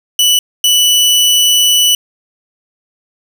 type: tone bursts at uneven times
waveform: sawtooth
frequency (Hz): 2967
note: F#7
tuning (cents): +4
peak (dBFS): -4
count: 2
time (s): 0.19-0.39 / 0.64-1.95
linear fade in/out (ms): 2
effects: none